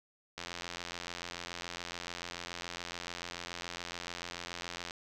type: click train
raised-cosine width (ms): 0.2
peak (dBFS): -22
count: 395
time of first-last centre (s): 0.38-4.909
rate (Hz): 87
effects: none